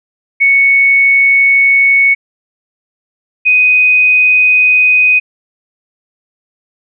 sine tone pair in turn, 2217 / 2499 Hz, C#7 / D#7, 0 / +7 cents, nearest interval major second, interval 207 cents, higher second, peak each -5 dBFS, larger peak neither, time 0.4-2.15 / 3.45-5.2 s, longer neither, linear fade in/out 20 ms, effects none

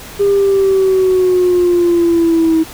sine linear sweep, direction down, 403.7 to 320 Hz, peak -7 dBFS, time 0.19-2.64 s, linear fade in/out 20 ms, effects tanh soft clip ceiling -5 dBFS + pink hiss -32 dBFS RMS until 2.73 s

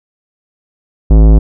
sine tone with tanh clipping, 53.8 Hz, A1, 38 cents flat, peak -4 dBFS, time 1.1-1.39 s, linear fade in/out 10 ms, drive 18 dB, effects none

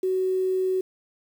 sine tone, 374.2 Hz, F#4, 20 cents sharp, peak -21 dBFS, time 0.03-0.81 s, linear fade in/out 5 ms, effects 8-bit

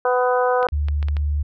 harmonic tone, 249.8 Hz, B3, 20 cents sharp, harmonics 2 / 3 / 4 / 5 / 6, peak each -18 / -22 / -24 / -26 / -28 dBFS, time 0.05-0.67 s, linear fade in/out 2 ms
clicks, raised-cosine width 0.3 ms, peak -18 dBFS, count 6, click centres 0.629 / 0.687 / 0.885 / 1.028 / 1.085 / 1.168 s
sine tone, 73.42 Hz, D2, in tune, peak -18 dBFS, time 0.72-1.43 s, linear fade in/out 10 ms
effects none

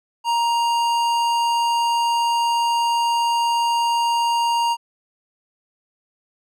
sine tone with tanh clipping, 937 Hz, A#5, 9 cents sharp, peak -19 dBFS, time 0.24-4.77 s, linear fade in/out 50 ms, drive 17 dB, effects none

